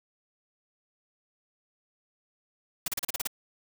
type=noise bursts; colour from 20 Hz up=white; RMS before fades=-30 dBFS; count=8; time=2.86-3.273 s; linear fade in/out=5 ms; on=21 ms; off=35 ms; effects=none